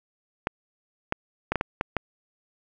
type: clicks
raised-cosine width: 0.5 ms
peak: -9 dBFS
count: 7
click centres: 0.471 / 1.124 / 1.52 / 1.557 / 1.611 / 1.811 / 1.967 s
effects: none